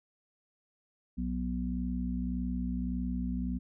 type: harmonic tone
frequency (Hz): 61.74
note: B1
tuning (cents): 0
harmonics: 1 / 3 / 4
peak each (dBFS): -35 / -35 / -35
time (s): 1.17-3.59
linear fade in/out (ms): 20
effects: none